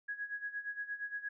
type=tone with tremolo; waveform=sine; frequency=1663 Hz; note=G#6; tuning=2 cents sharp; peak=-35 dBFS; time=0.08-1.29 s; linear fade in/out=10 ms; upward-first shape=sine; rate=8.6 Hz; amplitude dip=80%; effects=none